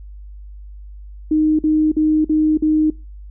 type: tone bursts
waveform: sine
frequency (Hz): 309.2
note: D#4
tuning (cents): -11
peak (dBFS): -12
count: 5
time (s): 1.31-2.902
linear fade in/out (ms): 5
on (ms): 280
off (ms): 48
effects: noise-tail reverb RT60 0.3 s tail -24 dB re dry + added 50 Hz sine -33 dBFS peak until 3.3 s